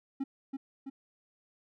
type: tone with echo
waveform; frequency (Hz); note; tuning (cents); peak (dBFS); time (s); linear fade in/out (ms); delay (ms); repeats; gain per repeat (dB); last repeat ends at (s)
triangle; 270.8; C#4; -40; -28; 0.2-0.24; 10; 330; 2; -4; 0.9
effects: none